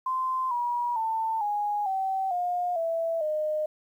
sine tone with pitch steps, 1037 / 962 / 892.4 / 827.8 / 767.9 / 712.4 / 660.9 / 613.1 Hz, C6 / B5 / A5 / G#5 / G5 / F5 / E5 / D#5, -16 / -46 / +24 / -6 / -36 / +34 / +4 / -26 cents, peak -25 dBFS, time 0.06-3.66 s, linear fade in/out 5 ms, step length 450 ms, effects 10-bit

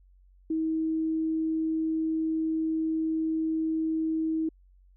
sine tone, 319.4 Hz, D#4, 45 cents sharp, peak -25 dBFS, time 0.5-4.49 s, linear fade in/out 5 ms, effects added 46 Hz sine -55 dBFS peak until 4.96 s

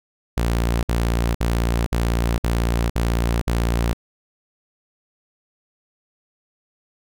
sawtooth tone bursts, 58 Hz, A#1, 8 cents flat, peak -14 dBFS, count 7, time 0.37-3.932 s, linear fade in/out 5 ms, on 460 ms, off 57 ms, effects none

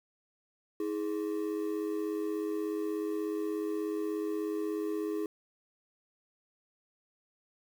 triangle ring-modulated tone, 368.5 Hz, F#4, 7 cents flat, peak -26 dBFS, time 0.8-5.26 s, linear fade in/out 2 ms, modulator 48.3 Hz, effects 9-bit

